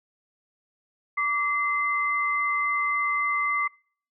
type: tone pair together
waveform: sine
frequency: 1157.4 / 2061 Hz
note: D6 / C7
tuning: -26 / -27 cents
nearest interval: minor seventh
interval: 999 cents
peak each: -25 dBFS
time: 1.17-3.68 s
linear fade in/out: 10 ms
effects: noise-tail reverb RT60 0.5 s tail -26 dB re dry